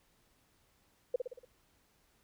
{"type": "tone with echo", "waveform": "sine", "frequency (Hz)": 499.9, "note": "B4", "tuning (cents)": 21, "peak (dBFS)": -26, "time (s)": [1.14, 1.16], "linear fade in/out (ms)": 5, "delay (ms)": 58, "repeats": 5, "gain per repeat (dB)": -5, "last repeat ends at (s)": 1.45, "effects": ["pink hiss -71 dBFS RMS until 2.23 s"]}